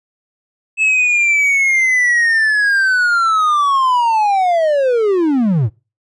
triangle linear sweep, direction down, 2616 to 92.5 Hz, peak -9 dBFS, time 0.77-5.7 s, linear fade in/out 50 ms, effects noise-tail reverb RT60 0.3 s tail -24 dB re dry + resampled to 24000 Hz

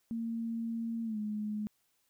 sine tone with pitch glide, 229.1 to 211.3 Hz, A#3 to G#3, -30 to +30 cents, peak -33 dBFS, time 0.11-1.67 s, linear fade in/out 0 ms, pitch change -140 cents, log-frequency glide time 1.04-1.18 s, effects white hiss -75 dBFS RMS until 2.09 s

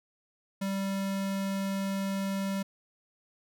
square tone, 195.2 Hz, G3, 7 cents flat, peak -30 dBFS, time 0.61-2.63 s, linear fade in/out 10 ms, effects none

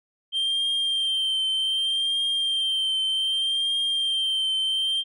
sine tone with vibrato, 3156 Hz, G7, 11 cents sharp, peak -19 dBFS, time 0.32-5.04 s, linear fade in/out 50 ms, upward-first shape triangle, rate 0.65 Hz, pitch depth 34 cents each way, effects tanh soft clip ceiling -21 dBFS

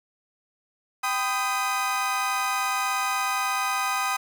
30% pulse chord, G augmented, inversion none, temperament equal with one note detuned, 784 / 1007.9 / 1244.5 Hz, G5 / B5 / D#6, 0 / +35 / 0 cents, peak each -27 / -27 / -24 dBFS, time 1.03-4.17 s, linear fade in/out 10 ms, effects none

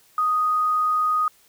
sine tone with quantisation, 1244.5 Hz, D#6, in tune, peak -18 dBFS, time 0.18-1.28 s, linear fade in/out 2 ms, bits 8, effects white hiss -57 dBFS RMS until 1.48 s

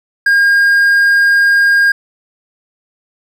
triangle tone, 1618 Hz, G#6, 46 cents flat, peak -5 dBFS, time 0.26-1.92 s, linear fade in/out 5 ms, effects none

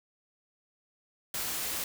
white noise, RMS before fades -34 dBFS, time 1.34-1.84 s, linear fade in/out 2 ms, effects none

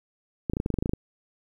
clicks, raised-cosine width 3 ms, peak -13 dBFS, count 12, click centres 0.498 / 0.535 / 0.569 / 0.601 / 0.661 / 0.703 / 0.741 / 0.787 / 0.825 / 0.859 / 0.894 / 0.935 s, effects 9-bit

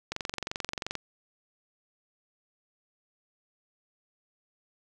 click train, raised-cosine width 0.2 ms, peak -15 dBFS, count 20, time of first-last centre 0.12-0.953 s, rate 22.8 Hz, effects none

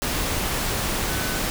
sine tone in noise, 1507 Hz, F#6, 31 cents sharp, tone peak -33 dBFS, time 1.09-1.39 s, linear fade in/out 0 ms, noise pink, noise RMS -25 dBFS, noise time 0.02-1.5 s, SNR -11 dB, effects none

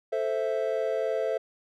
triangle chord, A minor, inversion none, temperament equal, 440 / 523.3 / 659.3 Hz, A4 / C5 / E5, 0 / 0 / 0 cents, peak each -28 dBFS, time 0.12-1.38 s, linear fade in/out 10 ms, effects none

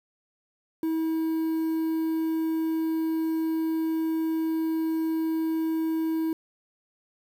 triangle tone with quantisation, 321.9 Hz, E4, 41 cents flat, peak -22 dBFS, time 0.83-6.33 s, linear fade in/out 2 ms, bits 8, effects none

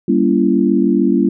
sine chord, G diminished seventh, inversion none, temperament just, 196 / 235.2 / 282.2 / 338.7 Hz, G3 / Bb3 / Db4 / Fb4, 0 / +16 / +31 / +47 cents, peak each -16 dBFS, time 0.08-1.29 s, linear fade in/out 5 ms, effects none

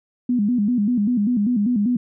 sine tone with vibrato, 224.8 Hz, A3, 37 cents sharp, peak -16 dBFS, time 0.29-1.97 s, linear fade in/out 5 ms, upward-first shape square, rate 5.1 Hz, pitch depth 160 cents each way, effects none

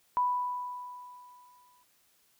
sine tone with exponential decay, 989 Hz, B5, 2 cents sharp, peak -23 dBFS, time 0.17-1.83 s, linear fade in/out 0 ms, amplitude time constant 360 ms, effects white hiss -68 dBFS RMS until 2.39 s

